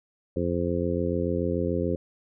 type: harmonic tone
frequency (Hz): 86.9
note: F2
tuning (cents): -8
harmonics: 1 / 2 / 3 / 4 / 5 / 6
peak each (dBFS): -31 / -31 / -31 / -31 / -31 / -31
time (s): 0.36-1.96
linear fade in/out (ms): 5
effects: none